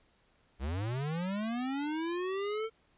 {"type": "linear sweep", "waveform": "square", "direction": "up", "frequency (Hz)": [60.9, 451.7], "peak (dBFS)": -33, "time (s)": [0.59, 2.7], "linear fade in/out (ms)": 50, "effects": ["pink hiss -69 dBFS RMS until 2.97 s", "resampled to 8000 Hz"]}